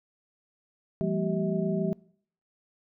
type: tone cluster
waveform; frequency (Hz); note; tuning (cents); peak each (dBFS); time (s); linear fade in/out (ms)
sine; 170.2 / 197.6 / 228.5 / 386.2 / 641; F3 / G3 / A#3 / G4 / E5; -44 / +14 / -34 / -26 / -49; -30 / -30 / -35 / -31 / -35; 1.01-1.93; 0
effects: noise-tail reverb RT60 0.6 s tail -23 dB re dry